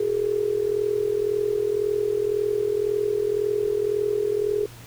sine tone with amplitude modulation, 415.3 Hz, G#4, in tune, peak -17 dBFS, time 0-4.66 s, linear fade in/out 5 ms, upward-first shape sine, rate 41.9 Hz, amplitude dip 80%, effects added 118 Hz sine -44 dBFS peak until 4.86 s + pink hiss -46 dBFS RMS until 4.86 s

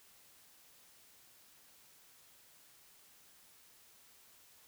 silence, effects white hiss -63 dBFS RMS until 4.67 s

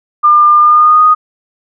sine tone with pitch glide, 1201 to 1240.5 Hz, D6 to D#6, +38 to -6 cents, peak -3 dBFS, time 0.23-1.15 s, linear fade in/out 20 ms, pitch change +56 cents, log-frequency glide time 0.59-1.04 s, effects none

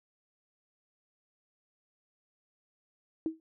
sine tone with exponential decay, 321 Hz, E4, 46 cents flat, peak -25 dBFS, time 3.26-3.4 s, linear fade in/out 1 ms, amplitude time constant 29 ms, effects none

